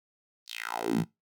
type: tone with high-pass filter sweep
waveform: 10% pulse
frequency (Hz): 57.3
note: A#1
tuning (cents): -29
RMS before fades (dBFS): -31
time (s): 0.46-1.05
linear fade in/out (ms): 50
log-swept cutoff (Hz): 4900 to 130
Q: 4.2
effects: noise-tail reverb RT60 0.2 s tail -21 dB re dry